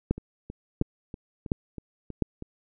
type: two click trains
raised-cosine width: 3 ms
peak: -10 / -24 dBFS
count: 4 / 8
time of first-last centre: 0.11-2.223 / 0.18-2.424 s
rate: 1.42 / 3.12 Hz
effects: none